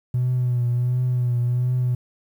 triangle tone with vibrato, 123.47 Hz, B2, in tune, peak -15 dBFS, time 0.14-1.95 s, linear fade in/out 5 ms, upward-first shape triangle, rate 1.4 Hz, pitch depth 44 cents each way, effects tanh soft clip ceiling -15 dBFS + 9-bit

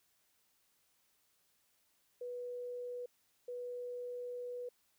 sine tone bursts at uneven times, 490.5 Hz, B4, 12 cents flat, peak -40 dBFS, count 2, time 2.21-3.06 / 3.48-4.69 s, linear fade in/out 5 ms, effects white hiss -75 dBFS RMS until 4.98 s

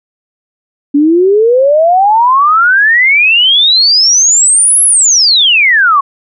sine exponential two-way sweep, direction up then down, 280.1 to 11250 to 1076 Hz, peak -4 dBFS, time 0.94-6.01 s, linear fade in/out 10 ms, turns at 4.83 s, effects none

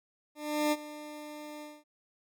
20% pulse tone with ADSR envelope, 299.6 Hz, D4, 35 cents sharp, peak -20 dBFS, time 0.35-1.84 s, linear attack 370 ms, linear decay 39 ms, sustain -17 dB, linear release 220 ms, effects none

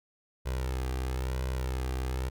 sawtooth tone with flanger, 64.1 Hz, C2, 35 cents flat, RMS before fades -32 dBFS, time 0.45-2.3 s, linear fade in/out 20 ms, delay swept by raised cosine 2 to 2.52 ms, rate 1 Hz, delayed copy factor +0.65, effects none

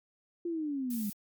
sine linear sweep, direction down, 349.2 to 199.4 Hz, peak -31 dBFS, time 0.45-1.1 s, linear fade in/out 5 ms
violet noise, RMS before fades -42 dBFS, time 0.9-1.13 s, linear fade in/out 5 ms
effects MP3 96 kbps

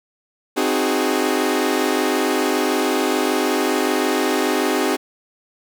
sawtooth chord, Ab dominant seventh, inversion first, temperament equal with one note detuned, 261.6 / 308.4 / 370 / 415.3 Hz, C4 / Eb4 / Gb4 / Ab4, 0 / -15 / 0 / 0 cents, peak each -19 dBFS, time 0.56-4.97 s, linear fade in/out 20 ms, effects none

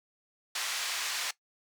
white band-pass noise, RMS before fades -34 dBFS, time 0.55-1.31 s, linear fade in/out 5 ms, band 1000 to 5700 Hz, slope 12 dB/octave, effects noise-tail reverb RT60 0.1 s tail -18 dB re dry

